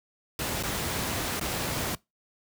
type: noise with dropouts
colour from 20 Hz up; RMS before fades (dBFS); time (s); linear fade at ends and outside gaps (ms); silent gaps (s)
pink; -30; 0.39-1.95; 2; 0.627-0.634 / 1.397-1.411
effects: noise-tail reverb RT60 0.2 s tail -23 dB re dry + high-pass 60 Hz 12 dB/octave